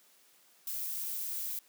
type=noise; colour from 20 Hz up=violet; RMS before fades=-37 dBFS; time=0.67-1.59 s; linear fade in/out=2 ms; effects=white hiss -64 dBFS RMS until 1.68 s + high-pass 200 Hz 12 dB/octave